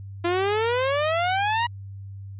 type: exponential sweep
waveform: sawtooth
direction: up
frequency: 339 to 968 Hz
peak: -17 dBFS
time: 0.24-1.67 s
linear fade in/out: 10 ms
effects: added 98 Hz sine -35 dBFS peak until 2.39 s + resampled to 8000 Hz